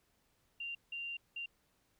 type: tone bursts at uneven times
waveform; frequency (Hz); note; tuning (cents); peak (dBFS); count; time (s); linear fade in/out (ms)
sine; 2778; F7; -10; -39; 3; 0.6-0.75 / 0.92-1.17 / 1.36-1.46; 5
effects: pink hiss -75 dBFS RMS until 1.99 s